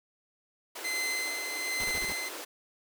pink high-pass noise, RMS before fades -41 dBFS, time 0.75-2.45 s, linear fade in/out 10 ms, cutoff 300 Hz, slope 48 dB/octave
sawtooth tone with tremolo, 2059 Hz, C7, 28 cents flat, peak -26 dBFS, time 0.84-2.29 s, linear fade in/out 10 ms, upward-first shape sine, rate 1.2 Hz, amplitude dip 45%
pink noise bursts, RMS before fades -38 dBFS, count 5, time 1.8-2.124 s, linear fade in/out 0 ms, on 40 ms, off 31 ms
effects none

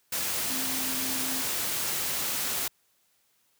sine tone in noise, 261.6 Hz, C4, in tune, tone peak -37 dBFS, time 0.5-1.42 s, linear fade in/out 5 ms, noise white, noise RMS -30 dBFS, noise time 0.12-2.68 s, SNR -10 dB, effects white hiss -69 dBFS RMS until 3.59 s + high-pass 60 Hz 12 dB/octave

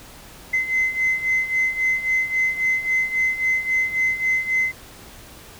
sine beating tone pair, 2051 / 2054.7 Hz, C7 / C7, -35 / -32 cents, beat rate 3.7 Hz, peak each -23 / -19 dBFS, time 0.53-4.72 s, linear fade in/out 10 ms, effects tanh soft clip ceiling -13 dBFS + pink hiss -43 dBFS RMS until 5.59 s

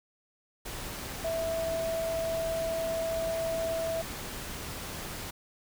sine tone in noise, 657 Hz, E5, 6 cents flat, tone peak -29 dBFS, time 1.24-4.02 s, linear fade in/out 10 ms, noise pink, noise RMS -39 dBFS, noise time 0.65-5.31 s, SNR +7 dB, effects none

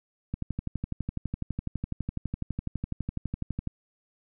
click train, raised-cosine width 5 ms, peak -18 dBFS, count 41, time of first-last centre 0.34-3.673 s, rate 12 Hz, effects none

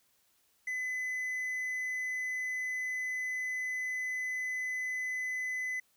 triangle tone, 2014 Hz, B6, 33 cents sharp, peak -31 dBFS, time 0.67-5.8 s, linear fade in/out 5 ms, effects white hiss -71 dBFS RMS until 5.96 s

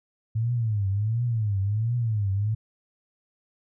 sine tone with vibrato, 108.4 Hz, A2, 25 cents flat, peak -22 dBFS, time 0.35-2.55 s, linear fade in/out 10 ms, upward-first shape triangle, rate 1.4 Hz, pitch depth 220 cents each way, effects none

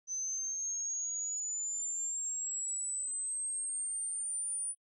sine exponential sweep, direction up, 6100 to 9460 Hz, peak -34 dBFS, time 0.07-4.75 s, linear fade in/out 50 ms, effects noise-tail reverb RT60 0.1 s tail -24 dB re dry

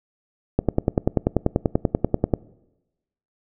click train, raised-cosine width 2 ms, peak -4 dBFS, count 19, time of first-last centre 0.59-2.338 s, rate 10.3 Hz, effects noise-tail reverb RT60 1.0 s tail -22 dB re dry

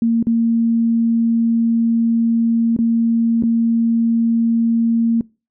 sine tone with dropouts, 230 Hz, A#3, 23 cents flat, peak -12 dBFS, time 0.02-5.21 s, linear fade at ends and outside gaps 2 ms, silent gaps 0.227-0.269 / 2.765-2.788 / 3.425-3.435 s, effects noise-tail reverb RT60 0.3 s tail -24 dB re dry

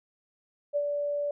sine tone with ADSR envelope, 580 Hz, D5, 22 cents flat, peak -23 dBFS, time 0.73-1.31 s, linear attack 32 ms, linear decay 57 ms, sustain -4 dB, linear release 3 ms, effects none

